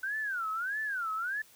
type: tone with vibrato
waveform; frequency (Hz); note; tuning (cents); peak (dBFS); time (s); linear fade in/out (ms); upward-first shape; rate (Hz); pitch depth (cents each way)
sine; 1500; F#6; +23; -31; 0.03-1.42; 5; sine; 1.6; 270
effects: white hiss -59 dBFS RMS until 1.55 s